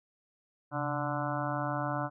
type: harmonic tone with a mistuned harmonic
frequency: 146.83 Hz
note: D3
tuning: in tune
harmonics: 1 / 2 / 4 / 5 / 6 / 7 / 8 / 9 / 10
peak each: -36 / -38 / -38 / -38 / -42 / -39 / -43 / -40 / -42 dBFS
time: 0.71-2.1 s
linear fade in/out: 50 ms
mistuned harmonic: 1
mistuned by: -130 cents
effects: none